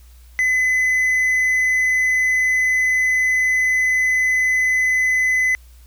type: tone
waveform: triangle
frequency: 2019 Hz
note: B6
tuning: 38 cents sharp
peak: -13 dBFS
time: 0.39-5.55 s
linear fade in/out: 0 ms
effects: added 60 Hz sine -42 dBFS peak until 5.86 s + white hiss -55 dBFS RMS until 5.86 s